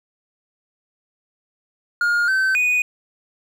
triangle tone with pitch steps, 1421 / 1540 / 2477 Hz, F6 / G6 / D#7, +30 / -31 / -8 cents, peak -14 dBFS, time 2.01-2.82 s, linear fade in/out 2 ms, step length 270 ms, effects none

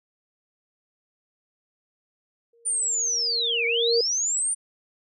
sine tone with exponential growth, 466.2 Hz, A#4, in tune, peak -18 dBFS, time 2.53-4.01 s, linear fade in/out 5 ms, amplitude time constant 320 ms
sine linear two-way sweep, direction down then up, 9230 to 2188 to 9230 Hz, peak -22 dBFS, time 2.65-4.55 s, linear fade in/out 20 ms, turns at 3.66 s
effects none

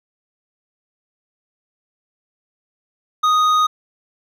triangle tone with hard clipping, 1244.5 Hz, D#6, in tune, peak -14 dBFS, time 3.23-3.67 s, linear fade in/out 10 ms, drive 11 dB, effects none

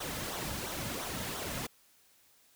pink noise with flanger, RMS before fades -38 dBFS, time 0-1.67 s, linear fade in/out 10 ms, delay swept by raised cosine 0.4 to 2.7 ms, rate 2.9 Hz, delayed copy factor -0.6, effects white hiss -65 dBFS RMS until 2.55 s

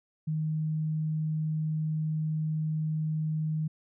sine tone, 155.9 Hz, D#3, 4 cents sharp, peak -27 dBFS, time 0.27-3.68 s, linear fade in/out 10 ms, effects none

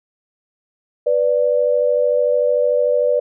sine tone pair together, 493.9 / 587.3 Hz, B4 / D5, 0 / 0 cents, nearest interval minor third, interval 300 cents, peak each -16 dBFS, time 1.06-3.2 s, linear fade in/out 10 ms, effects none

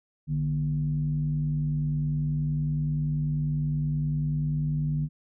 sine tone with frequency modulation, 150.1 Hz, D3, 38 cents sharp, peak -24 dBFS, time 0.27-5.09 s, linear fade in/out 50 ms, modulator 90.4 Hz, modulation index 0.5, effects none

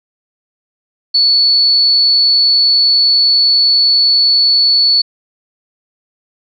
sine tone, 4435 Hz, C#8, in tune, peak -7 dBFS, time 1.14-5.02 s, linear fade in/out 10 ms, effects none

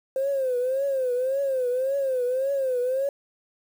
sine tone with vibrato, 523.3 Hz, C5, in tune, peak -21 dBFS, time 0.16-3.09 s, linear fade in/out 2 ms, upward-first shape triangle, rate 1.8 Hz, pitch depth 130 cents each way, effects tanh soft clip ceiling -18 dBFS + 8-bit

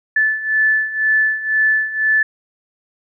sine beating tone pair, 1743 / 1745 Hz, A6 / A6, -17 / -15 cents, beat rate 2 Hz, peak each -19 / -15 dBFS, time 0.16-2.23 s, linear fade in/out 5 ms, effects none

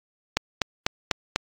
click train, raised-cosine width 0.2 ms, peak -3 dBFS, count 5, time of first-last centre 0.37-1.36 s, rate 4.04 Hz, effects AAC 64 kbps

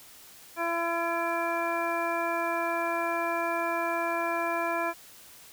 harmonic tone, 337.6 Hz, E4, 41 cents sharp, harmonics 1 / 2 / 3 / 4 / 5 / 7, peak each -35 / -31 / -32 / -36 / -36 / -36 dBFS, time 0.56-4.94 s, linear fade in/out 50 ms, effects white hiss -51 dBFS RMS until 5.52 s

